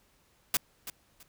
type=noise with echo; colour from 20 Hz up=white; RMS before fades=-26 dBFS; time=0.54-0.57 s; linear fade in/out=2 ms; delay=330 ms; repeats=2; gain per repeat=-13 dB; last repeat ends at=1.23 s; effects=pink hiss -67 dBFS RMS until 1.28 s